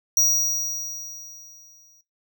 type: tone with exponential decay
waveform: square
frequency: 5760 Hz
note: F#8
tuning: 47 cents flat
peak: -14 dBFS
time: 0.17-2.01 s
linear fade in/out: 2 ms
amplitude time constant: 400 ms
effects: noise-tail reverb RT60 0.2 s tail -20 dB re dry